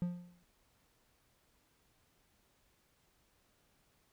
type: tone with exponential decay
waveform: triangle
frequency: 176.1 Hz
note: F3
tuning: 15 cents sharp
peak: -28 dBFS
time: 0.02-0.43 s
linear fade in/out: 0 ms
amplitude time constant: 89 ms
effects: pink hiss -73 dBFS RMS until 4.12 s